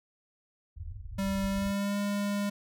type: low-pass noise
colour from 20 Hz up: white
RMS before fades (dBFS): -40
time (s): 0.76-1.72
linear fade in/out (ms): 10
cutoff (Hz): 110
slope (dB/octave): 96
type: tone with pitch glide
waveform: square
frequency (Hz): 195.1 to 202.9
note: G3 to G#3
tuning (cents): -8 to -40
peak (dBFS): -29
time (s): 1.18-2.5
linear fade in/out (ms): 10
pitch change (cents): +68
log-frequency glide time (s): 1.47-1.98
effects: none